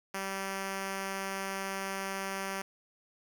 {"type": "tone", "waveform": "5% pulse", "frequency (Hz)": 194, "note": "G3", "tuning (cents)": -18, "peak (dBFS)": -23, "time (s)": [0.14, 2.62], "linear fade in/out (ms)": 5, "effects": ["9-bit"]}